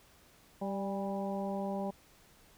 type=harmonic tone with a mistuned harmonic; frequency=196 Hz; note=G3; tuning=in tune; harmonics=1 / 2 / 3 / 4 / 5; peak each=-36 / -42 / -39 / -41 / -47 dBFS; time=0.61-1.91 s; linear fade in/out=10 ms; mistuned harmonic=4; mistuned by=+37 cents; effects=pink hiss -62 dBFS RMS until 2.57 s